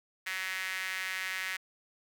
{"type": "tone with high-pass filter", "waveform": "sawtooth", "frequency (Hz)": 187.9, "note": "F#3", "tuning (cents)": 27, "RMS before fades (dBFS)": -36, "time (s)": [0.26, 1.57], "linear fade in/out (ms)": 10, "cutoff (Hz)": 1900, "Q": 3.6, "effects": []}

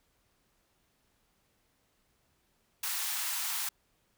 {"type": "high-pass noise", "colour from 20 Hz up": "white", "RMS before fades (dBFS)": -34, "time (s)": [2.83, 3.69], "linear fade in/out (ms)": 5, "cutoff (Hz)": 770, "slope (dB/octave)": 48, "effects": ["pink hiss -73 dBFS RMS until 4.17 s"]}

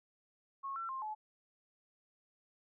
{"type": "tone with pitch steps", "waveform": "sine", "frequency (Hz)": [1093, 1348, 1059, 858], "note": ["C#6", "E6", "C6", "A5"], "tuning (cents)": [-25, 38, 21, -44], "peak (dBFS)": -38, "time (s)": [0.63, 1.15], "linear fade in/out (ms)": 20, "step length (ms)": 130, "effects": []}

